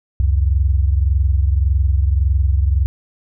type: tone pair together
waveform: sine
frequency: 67.24 / 89 Hz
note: C2 / F2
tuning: +48 / +33 cents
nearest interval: perfect fourth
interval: 485 cents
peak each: -13 / -18 dBFS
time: 0.2-2.86 s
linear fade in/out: 0 ms
effects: none